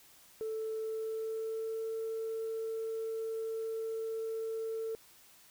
sine tone with pitch glide, 440.5 to 447.4 Hz, A4 to A4, +2 to +29 cents, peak -33 dBFS, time 0.41-4.95 s, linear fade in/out 0 ms, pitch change +27 cents, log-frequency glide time 0.73-1.9 s, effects tanh soft clip ceiling -31 dBFS + white hiss -60 dBFS RMS until 5.5 s

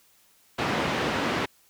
pink band-pass noise, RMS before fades -27 dBFS, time 0.58-1.46 s, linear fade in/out 10 ms, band 160 to 2900 Hz, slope 12 dB/octave, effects white hiss -61 dBFS RMS until 1.69 s

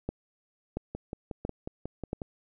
two click trains, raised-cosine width 2 ms, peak -18 / -22 dBFS, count 4 / 8, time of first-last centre 0.09-2.131 / 0.95-2.218 s, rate 1.47 / 5.52 Hz, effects none

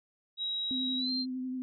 sine tone with pitch glide, 3839 to 4162 Hz, B7 to C8, -50 to -10 cents, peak -31 dBFS, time 0.37-1.26 s, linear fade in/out 50 ms, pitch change +140 cents, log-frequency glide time 0.97-1.11 s
sine tone with vibrato, 256.3 Hz, C4, 36 cents flat, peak -33 dBFS, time 0.71-1.62 s, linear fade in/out 0 ms, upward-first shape triangle, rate 11 Hz, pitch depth 24 cents each way
effects none

